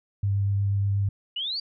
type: tone with vibrato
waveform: sine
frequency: 99.7 Hz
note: G2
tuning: 30 cents sharp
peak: -21 dBFS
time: 0.23-1.09 s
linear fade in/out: 5 ms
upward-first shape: triangle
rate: 8.3 Hz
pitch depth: 12 cents each way
type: exponential sweep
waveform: sine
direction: up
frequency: 2838 to 4761 Hz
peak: -27 dBFS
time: 1.36-1.6 s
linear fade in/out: 5 ms
effects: none